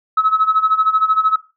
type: tone with tremolo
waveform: sine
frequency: 1289 Hz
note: E6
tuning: 39 cents flat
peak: -8 dBFS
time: 0.17-1.36 s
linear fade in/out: 5 ms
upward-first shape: sine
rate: 13 Hz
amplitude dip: 85%
effects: noise-tail reverb RT60 0.3 s tail -17 dB re dry + tanh soft clip ceiling -5 dBFS